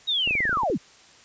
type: linear sweep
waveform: sine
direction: down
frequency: 3837 to 100 Hz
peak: -21 dBFS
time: 0.07-0.78 s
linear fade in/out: 20 ms
type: clicks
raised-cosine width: 2 ms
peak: -21 dBFS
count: 10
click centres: 0.275 / 0.309 / 0.353 / 0.405 / 0.454 / 0.494 / 0.529 / 0.572 / 0.634 / 0.7 s
effects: white hiss -52 dBFS RMS until 1.24 s + resampled to 16000 Hz